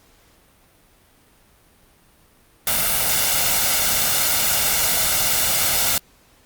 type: noise with comb filter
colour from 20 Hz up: white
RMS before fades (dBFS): -19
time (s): 2.67-5.98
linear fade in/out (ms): 2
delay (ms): 1.4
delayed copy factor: +0.55
effects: pink hiss -55 dBFS RMS until 6.45 s + Opus 48 kbps